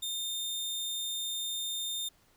sawtooth tone, 3631 Hz, A#7, 46 cents flat, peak -30 dBFS, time 0.02-2.09 s, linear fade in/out 10 ms, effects pink hiss -66 dBFS RMS until 2.36 s

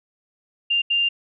sine tone bursts at uneven times, 2794 Hz, F7, in tune, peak -17 dBFS, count 2, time 0.7-0.82 / 0.9-1.09 s, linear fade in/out 10 ms, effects none

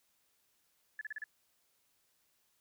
sine tone bursts, 1723 Hz, A6, 37 cents flat, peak -38 dBFS, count 5, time 0.99-1.24 s, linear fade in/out 2 ms, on 22 ms, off 35 ms, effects white hiss -75 dBFS RMS until 2.6 s

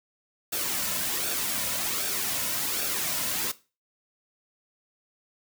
white noise with flanger, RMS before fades -29 dBFS, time 0.52-3.52 s, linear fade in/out 10 ms, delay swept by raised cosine 0.98 to 2.58 ms, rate 1.3 Hz, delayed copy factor -0.55, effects noise-tail reverb RT60 0.3 s tail -17 dB re dry

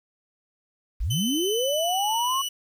sine linear sweep, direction up, 34.65 to 1104 Hz, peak -23 dBFS, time 1-2.42 s, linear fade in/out 10 ms
sawtooth tone with pitch glide, 3036 to 2955 Hz, F#7 to F#7, +44 to -3 cents, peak -24 dBFS, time 1.1-2.49 s, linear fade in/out 10 ms, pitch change -47 cents, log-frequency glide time 1.47-2.01 s
effects 9-bit

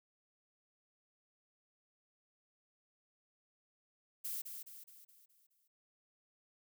violet noise with echo, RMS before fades -41 dBFS, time 4.24-4.42 s, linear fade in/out 10 ms, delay 210 ms, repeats 6, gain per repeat -6 dB, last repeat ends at 5.68 s, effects none

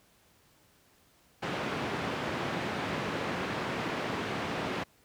pink band-pass noise, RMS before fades -34 dBFS, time 1.42-4.84 s, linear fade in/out 10 ms, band 150 to 2600 Hz, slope 12 dB/octave, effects pink hiss -64 dBFS RMS until 5.04 s + high-pass 60 Hz 12 dB/octave

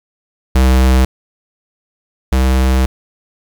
square tone pair in turn, 64.6 / 64.95 Hz, C2 / C2, -21 / -12 cents, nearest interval unison, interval 9 cents, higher second, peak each -8 / -10 dBFS, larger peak first, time 0.55-1.05 / 2.32-2.86 s, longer second, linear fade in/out 5 ms, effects 7-bit

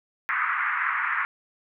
pink band-pass noise, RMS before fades -26 dBFS, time 0.29-1.25 s, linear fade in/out 0 ms, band 1100 to 2100 Hz, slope 48 dB/octave, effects none

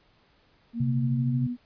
sine tone with pitch glide, 233.1 to 244.5 Hz, A#3 to B3, 0 to -17 cents, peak -28 dBFS, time 0.73-1.57 s, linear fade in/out 50 ms, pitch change +83 cents, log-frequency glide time 1.11-1.42 s
sine tone with tremolo, 132 Hz, C3, 16 cents sharp, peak -22 dBFS, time 0.8-1.47 s, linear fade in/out 5 ms, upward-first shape sine, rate 13 Hz, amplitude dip 40%
effects pink hiss -63 dBFS RMS until 1.65 s + resampled to 11025 Hz

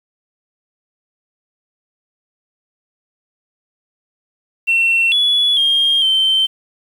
sine tone with pitch steps, 2710 / 3406 / 3222 / 3106 Hz, E7 / G#7 / G7 / G7, +47 / +43 / +47 / -17 cents, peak -10 dBFS, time 4.67-6.47 s, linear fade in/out 20 ms, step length 450 ms, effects tanh soft clip ceiling -7 dBFS + 7-bit

